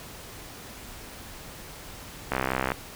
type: click train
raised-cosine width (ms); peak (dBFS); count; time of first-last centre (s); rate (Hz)
0.5; -10; 27; 2.32-2.719; 65.2
effects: pink hiss -43 dBFS RMS until 2.95 s